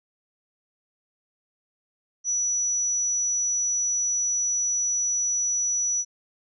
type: tone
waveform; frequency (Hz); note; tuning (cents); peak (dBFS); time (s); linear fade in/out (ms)
sine; 5900; F#8; -6; -22; 2.24-6.05; 50
effects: none